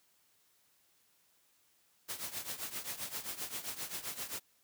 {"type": "noise with tremolo", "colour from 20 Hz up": "white", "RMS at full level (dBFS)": -38, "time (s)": [2.08, 4.4], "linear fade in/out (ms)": 20, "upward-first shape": "triangle", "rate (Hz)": 7.6, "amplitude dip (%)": 85, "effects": ["white hiss -71 dBFS RMS until 4.63 s", "high-pass 60 Hz 12 dB/octave"]}